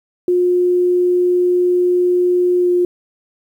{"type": "tone with pitch glide", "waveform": "sine", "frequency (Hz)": [357.7, 355.2], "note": ["F4", "F4"], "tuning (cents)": [41, 29], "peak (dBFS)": -11, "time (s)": [0.28, 2.85], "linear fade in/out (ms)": 2, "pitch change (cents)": -12, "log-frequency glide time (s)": [2.58, 2.7], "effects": ["8-bit"]}